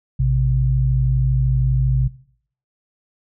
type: tone pair together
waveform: sine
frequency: 57.28 / 130 Hz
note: A#1 / C3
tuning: -30 / -11 cents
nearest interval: octave + major second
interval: 1419 cents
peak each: -19 / -16 dBFS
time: 0.19-2.08 s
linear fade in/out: 10 ms
effects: noise-tail reverb RT60 0.6 s tail -19 dB re dry